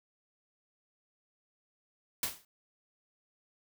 white noise with exponential decay, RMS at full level -29 dBFS, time 2.23-2.45 s, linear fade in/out 2 ms, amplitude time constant 46 ms, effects none

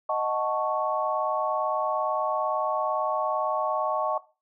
sine chord, D# half-diminished seventh, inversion none, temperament equal, 622.3 / 740 / 880 / 1108.7 Hz, D#5 / F#5 / A5 / C#6, 0 / 0 / 0 / 0 cents, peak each -28 / -31 / -31 / -28 dBFS, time 0.09-4.18 s, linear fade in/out 5 ms, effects noise-tail reverb RT60 0.3 s tail -17 dB re dry

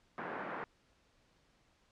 white band-pass noise, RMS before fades -42 dBFS, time 0.18-0.64 s, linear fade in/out 0 ms, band 160 to 1600 Hz, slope 24 dB/octave, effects pink hiss -71 dBFS RMS until 1.91 s + low-pass 6000 Hz 12 dB/octave

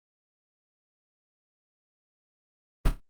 brown noise with echo, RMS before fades -18 dBFS, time 2.85-2.89 s, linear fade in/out 10 ms, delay 29 ms, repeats 4, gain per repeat -9 dB, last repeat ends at 3.006 s, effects Opus 32 kbps

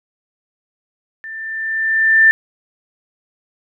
sine tone with level ramp, 1782 Hz, A6, 22 cents sharp, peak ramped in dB -28 to -5 dBFS, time 1.24-2.31 s, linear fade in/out 0 ms, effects none

